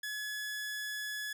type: tone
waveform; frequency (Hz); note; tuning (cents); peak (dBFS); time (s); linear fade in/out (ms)
sawtooth; 1700; G#6; +40; -33; 0.03-1.33; 5
effects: none